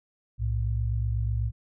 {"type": "tone pair together", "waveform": "sine", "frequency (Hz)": [62.56, 110.7], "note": ["B1", "A2"], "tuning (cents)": [23, 11], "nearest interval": "minor seventh", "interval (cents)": 988, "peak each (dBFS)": -27, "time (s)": [0.38, 1.52], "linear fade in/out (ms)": 50, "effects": []}